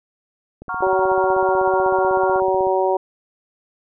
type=click train; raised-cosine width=2 ms; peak=-23 dBFS; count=34; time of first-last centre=0.62-2.67 s; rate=16.1 Hz
type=chord; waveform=sine; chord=Gb major seventh; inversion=none; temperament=equal; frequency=740 / 932.3 / 1108.7 / 1396.9 Hz; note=Gb5 / Bb5 / Db6 / F6; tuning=0 / 0 / 0 / 0 cents; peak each=-30 / -29 / -27 / -27 dBFS; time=0.69-2.4 s; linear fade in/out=2 ms
type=harmonic tone; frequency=188.6 Hz; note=F#3; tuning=33 cents sharp; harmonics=2 / 3 / 4 / 5; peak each=-19 / -21 / -22 / -23 dBFS; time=0.82-2.97 s; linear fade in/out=5 ms
effects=none